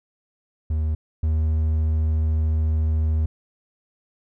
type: tone pair in turn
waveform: triangle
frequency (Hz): 77.78 / 78.46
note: D#2 / D#2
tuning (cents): 0 / +15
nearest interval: unison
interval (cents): 15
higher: second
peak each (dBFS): -18 / -16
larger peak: second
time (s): 0.7-0.95 / 1.23-3.26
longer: second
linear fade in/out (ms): 5
effects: none